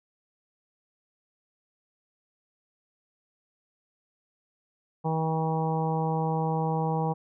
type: harmonic tone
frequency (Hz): 160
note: D#3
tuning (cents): +49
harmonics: 1 / 2 / 3 / 4 / 5 / 6 / 7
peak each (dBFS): -27 / -38 / -32 / -41 / -31 / -35 / -43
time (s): 5.04-7.14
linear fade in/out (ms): 20
effects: none